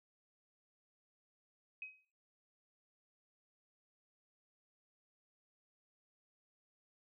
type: tone with exponential decay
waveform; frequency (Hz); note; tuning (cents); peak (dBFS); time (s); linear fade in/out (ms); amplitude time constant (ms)
sine; 2532; D#7; +30; -40; 1.82-2.05; 2; 49
effects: noise-tail reverb RT60 0.6 s tail -24 dB re dry